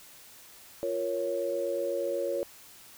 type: chord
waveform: sine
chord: Bb minor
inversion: second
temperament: equal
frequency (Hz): 349.2 / 466.2 / 554.4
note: F4 / Bb4 / Db5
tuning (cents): 0 / 0 / 0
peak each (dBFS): -35 / -34 / -30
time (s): 0.83-2.43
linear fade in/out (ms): 0
effects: white hiss -52 dBFS RMS until 2.97 s